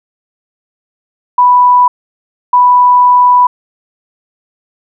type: tone bursts at uneven times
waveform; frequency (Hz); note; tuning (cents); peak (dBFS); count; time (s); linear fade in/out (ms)
sine; 987.8; B5; 0; -3; 2; 1.38-1.88 / 2.53-3.47; 5
effects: none